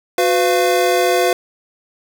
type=tone cluster; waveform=square; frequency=364.2 / 502 / 692 Hz; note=F#4 / B4 / F5; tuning=-27 / +28 / -16 cents; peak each=-18 dBFS; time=0.18-1.33 s; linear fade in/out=2 ms; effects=none